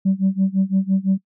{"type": "tone with tremolo", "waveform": "sine", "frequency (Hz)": 191.9, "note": "G3", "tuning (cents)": -37, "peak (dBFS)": -11, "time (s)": [0.05, 1.18], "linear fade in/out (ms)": 10, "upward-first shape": "sine", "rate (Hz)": 5.9, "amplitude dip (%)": 95, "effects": ["noise-tail reverb RT60 0.1 s tail -23 dB re dry", "tanh soft clip ceiling -10 dBFS"]}